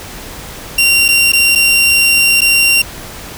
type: tone with dropouts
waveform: sawtooth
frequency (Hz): 2762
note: F7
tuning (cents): -20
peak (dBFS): -4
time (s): 0.78-2.82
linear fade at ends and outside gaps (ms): 5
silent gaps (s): 1.082-1.086 / 1.321-1.332 / 1.552-1.556 / 2.408-2.416
effects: pink hiss -29 dBFS RMS until 3.37 s